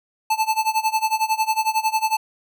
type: tone with tremolo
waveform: square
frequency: 876 Hz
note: A5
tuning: 8 cents flat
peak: -16 dBFS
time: 0.3-2.17 s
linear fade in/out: 5 ms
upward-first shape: sine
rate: 11 Hz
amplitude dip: 90%
effects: none